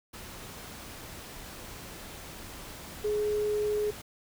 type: tone in noise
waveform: sine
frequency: 420 Hz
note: G#4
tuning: 19 cents sharp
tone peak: -26 dBFS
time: 3.04-3.91 s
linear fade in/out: 10 ms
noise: pink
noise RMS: -44 dBFS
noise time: 0.13-4.02 s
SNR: +15 dB
effects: none